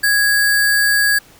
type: tone with sample-and-hold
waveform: sine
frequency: 1661.2 Hz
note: G#6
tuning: in tune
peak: -11 dBFS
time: 0.03-1.19 s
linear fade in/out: 10 ms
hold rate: 6300 Hz
effects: pink hiss -46 dBFS RMS until 1.39 s